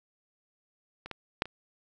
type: clicks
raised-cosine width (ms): 0.3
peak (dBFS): -25 / -21 / -10 / -27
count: 4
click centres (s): 1.06 / 1.113 / 1.421 / 1.456
effects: none